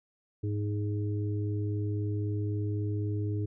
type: harmonic tone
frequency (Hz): 103.83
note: G#2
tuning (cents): 0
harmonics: 1 / 3 / 4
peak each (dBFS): -29 / -37 / -40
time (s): 0.43-3.46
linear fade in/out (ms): 10
effects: none